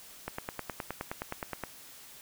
click train, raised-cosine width 0.5 ms, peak -19 dBFS, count 14, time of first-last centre 0.28-1.637 s, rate 9.58 Hz, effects white hiss -51 dBFS RMS until 2.21 s

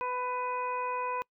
harmonic tone, 498.4 Hz, B4, 16 cents sharp, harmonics 1 / 2 / 3 / 4 / 5, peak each -37 / -32 / -45 / -50 / -42 dBFS, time 0.01-1.22 s, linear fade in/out 0 ms, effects noise-tail reverb RT60 0.1 s tail -25 dB re dry

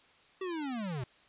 square linear sweep, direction down, 387.3 to 116.6 Hz, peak -35 dBFS, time 0.41-1.04 s, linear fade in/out 5 ms, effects white hiss -62 dBFS RMS until 1.28 s + resampled to 8000 Hz

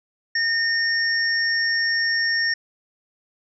sine tone pair together, 1830 / 5492 Hz, A#6 / F8, -32 / -30 cents, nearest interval octave + perfect fifth, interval 1902 cents, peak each -20 / -24 dBFS, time 0.35-2.54 s, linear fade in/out 5 ms, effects none

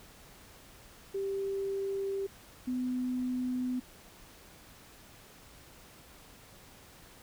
sine tone pair in turn, 392 / 251.8 Hz, G4 / B3, 0 / +34 cents, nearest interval minor sixth, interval 766 cents, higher first, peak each -31 / -30 dBFS, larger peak second, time 1.14-2.27 / 2.67-3.8 s, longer neither, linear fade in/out 10 ms, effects pink hiss -55 dBFS RMS until 7.22 s

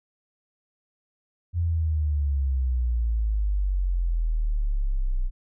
sine exponential sweep, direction down, 87.31 to 30.15 Hz, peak -21 dBFS, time 1.53-5.31 s, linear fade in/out 50 ms, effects none

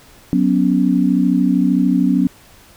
sine chord, F# suspended fourth, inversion none, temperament equal with one note detuned, 185 / 246.9 / 280.1 Hz, F#3 / B3 / C#4, 0 / 0 / +18 cents, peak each -16 dBFS, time 0.33-2.27 s, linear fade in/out 0 ms, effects pink hiss -46 dBFS RMS until 2.76 s

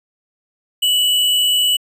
sine tone with sample-and-hold, 2960 Hz, F#7, in tune, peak -12 dBFS, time 0.82-1.77 s, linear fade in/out 10 ms, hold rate 11025 Hz, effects resampled to 32000 Hz

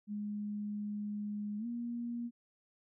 sine tone with pitch glide, 207.7 to 237.2 Hz, G#3 to A#3, 0 to +30 cents, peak -36 dBFS, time 0.07-2.31 s, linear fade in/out 50 ms, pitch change +230 cents, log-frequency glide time 1.58-1.66 s, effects none

